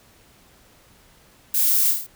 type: noise with echo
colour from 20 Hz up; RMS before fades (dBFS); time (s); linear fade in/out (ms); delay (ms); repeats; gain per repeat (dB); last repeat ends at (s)
violet; -21; 1.54-1.91; 5; 26; 6; -3; 2.066
effects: pink hiss -54 dBFS RMS until 2.15 s